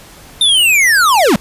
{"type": "linear sweep", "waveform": "square", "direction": "down", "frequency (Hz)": [3645, 166.7], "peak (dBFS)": -8, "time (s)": [0.41, 1.36], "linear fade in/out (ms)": 2, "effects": ["pink hiss -38 dBFS RMS until 1.4 s", "resampled to 32000 Hz"]}